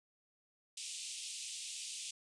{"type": "band-pass noise", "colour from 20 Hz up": "white", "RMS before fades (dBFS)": -45, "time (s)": [0.77, 2.11], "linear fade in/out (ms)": 5, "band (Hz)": [2500, 9300], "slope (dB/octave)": 48, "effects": ["resampled to 24000 Hz"]}